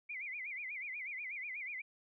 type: tone with vibrato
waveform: sine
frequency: 2218 Hz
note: C#7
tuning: in tune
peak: -40 dBFS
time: 0.09-1.82 s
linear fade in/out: 10 ms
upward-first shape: sine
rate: 8.2 Hz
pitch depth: 180 cents each way
effects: none